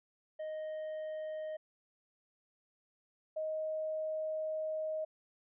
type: tone pair in turn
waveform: triangle / sine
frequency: 622.3 / 626.3 Hz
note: D#5 / D#5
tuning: 0 / +11 cents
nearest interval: unison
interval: 11 cents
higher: second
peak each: -36 / -34 dBFS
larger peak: second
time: 0.39-1.57 / 3.36-5.05 s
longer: second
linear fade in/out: 10 ms
effects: resampled to 8000 Hz